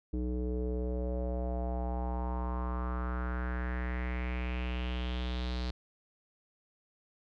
square tone with low-pass filter sweep, 61.74 Hz, B1, in tune, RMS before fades -34 dBFS, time 0.13-5.71 s, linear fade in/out 5 ms, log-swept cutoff 350 to 4300 Hz, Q 4.2, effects none

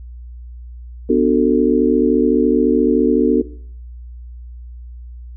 sine chord, B minor seventh, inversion none, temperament just, 246.9 / 296.3 / 370.4 / 444.5 Hz, B3 / D4 / F#4 / A4, 0 / +15 / +2 / +18 cents, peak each -16 dBFS, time 1.09-3.42 s, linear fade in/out 10 ms, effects noise-tail reverb RT60 0.5 s tail -17 dB re dry + added 60 Hz sine -31 dBFS peak until 5.36 s

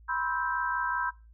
sine chord, C major seventh, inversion third, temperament just, 981.1 / 1046.5 / 1308.1 / 1569.8 Hz, B5 / C6 / E6 / G6, -12 / 0 / -14 / +2 cents, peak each -32 / -36 / -35 / -31 dBFS, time 0.08-1.11 s, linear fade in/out 20 ms, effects noise-tail reverb RT60 0.3 s tail -21 dB re dry + added 56 Hz sine -51 dBFS peak until 1.33 s

